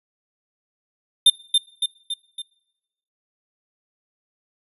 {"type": "tone with echo", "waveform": "square", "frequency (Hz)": 3600, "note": "A7", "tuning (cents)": 39, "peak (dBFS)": -9, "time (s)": [1.26, 1.3], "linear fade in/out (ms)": 5, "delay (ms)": 280, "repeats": 4, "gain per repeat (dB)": -5, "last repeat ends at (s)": 2.42, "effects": ["noise-tail reverb RT60 1.0 s tail -24 dB re dry", "resampled to 32000 Hz"]}